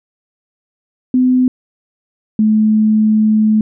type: tone pair in turn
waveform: sine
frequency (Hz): 253.8 / 215.8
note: B3 / A3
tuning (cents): +47 / -33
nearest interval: minor third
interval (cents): 280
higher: first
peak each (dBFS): -8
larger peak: neither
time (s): 1.14-1.48 / 2.39-3.61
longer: second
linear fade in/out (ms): 2
effects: none